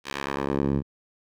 10% pulse tone with band-pass filter sweep, 69.5 Hz, C#2, 5 cents sharp, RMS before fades -27 dBFS, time 0.04-0.83 s, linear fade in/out 50 ms, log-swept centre 3700 to 140 Hz, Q 0.7, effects none

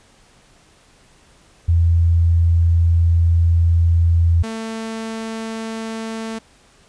sine / sawtooth tone pair in turn, 84.2 / 223.6 Hz, E2 / A3, +37 / +28 cents, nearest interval octave + perfect fourth, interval 1691 cents, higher second, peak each -11 / -21 dBFS, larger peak first, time 1.68-4.43 / 4.43-6.39 s, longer first, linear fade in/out 10 ms, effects pink hiss -52 dBFS RMS until 6.88 s + resampled to 22050 Hz

